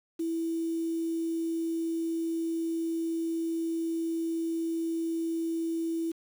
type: tone with quantisation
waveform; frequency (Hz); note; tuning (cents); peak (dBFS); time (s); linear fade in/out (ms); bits
sine; 329.6; E4; 0; -28; 0.19-6.12; 10; 8
effects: none